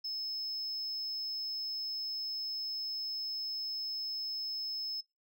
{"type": "tone", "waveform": "sine", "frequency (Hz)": 5210, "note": "E8", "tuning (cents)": -21, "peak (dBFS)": -33, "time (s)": [0.04, 5.01], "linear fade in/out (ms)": 10, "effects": ["noise-tail reverb RT60 0.2 s tail -20 dB re dry", "tanh soft clip ceiling -34 dBFS"]}